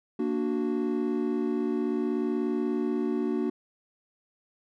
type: chord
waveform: triangle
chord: Bb augmented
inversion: none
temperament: equal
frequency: 233.1 / 293.7 / 370 Hz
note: Bb3 / D4 / F#4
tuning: 0 / 0 / 0 cents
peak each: -28 dBFS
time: 0.19-3.5 s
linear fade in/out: 5 ms
effects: none